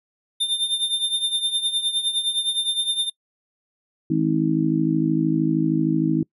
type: tone with tremolo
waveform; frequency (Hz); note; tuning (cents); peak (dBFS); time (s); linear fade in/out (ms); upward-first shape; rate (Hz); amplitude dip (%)
square; 3606; A7; +42; -18; 0.4-3.1; 10; triangle; 9.7; 80
type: harmonic tone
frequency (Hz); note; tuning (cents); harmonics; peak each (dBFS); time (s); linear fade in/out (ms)
53.1; G#1; +39; 3 / 4 / 5 / 6; -23 / -28 / -23 / -21; 4.1-6.23; 5
effects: noise-tail reverb RT60 0.1 s tail -24 dB re dry + resampled to 32000 Hz